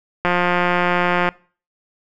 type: click train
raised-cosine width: 0.5 ms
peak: -3 dBFS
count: 185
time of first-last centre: 0.25-1.29 s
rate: 177 Hz
effects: noise-tail reverb RT60 0.4 s tail -23 dB re dry